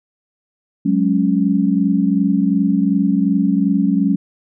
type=chord; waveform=sine; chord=F# suspended second; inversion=none; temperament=equal; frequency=185 / 207.7 / 277.2 Hz; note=F#3 / G#3 / C#4; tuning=0 / 0 / 0 cents; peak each=-17 dBFS; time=0.85-4.16 s; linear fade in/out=10 ms; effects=none